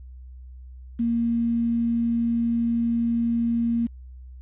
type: tone with quantisation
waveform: sine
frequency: 233.1 Hz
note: A#3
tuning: in tune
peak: -20 dBFS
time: 0.99-3.87 s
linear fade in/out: 10 ms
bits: 8
effects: added 63 Hz sine -39 dBFS peak until 4.41 s + resampled to 8000 Hz